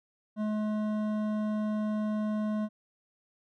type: tone with hard clipping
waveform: sine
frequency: 213.1 Hz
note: G#3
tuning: 45 cents sharp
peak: -30 dBFS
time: 0.36-2.69 s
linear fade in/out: 50 ms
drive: 11 dB
effects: none